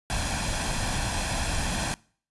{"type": "noise with comb filter", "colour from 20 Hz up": "pink", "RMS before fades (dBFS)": -28, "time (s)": [0.1, 1.94], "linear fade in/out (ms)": 0, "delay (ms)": 1.2, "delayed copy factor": 0.6, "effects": ["noise-tail reverb RT60 0.5 s tail -24 dB re dry", "resampled to 24000 Hz"]}